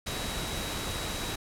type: tone in noise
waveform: sine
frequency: 3867 Hz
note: B7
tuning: 37 cents flat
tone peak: -41 dBFS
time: 0.06-1.36 s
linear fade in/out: 10 ms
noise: pink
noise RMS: -34 dBFS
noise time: 0.06-1.36 s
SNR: -10 dB
effects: low-pass 12000 Hz 12 dB/octave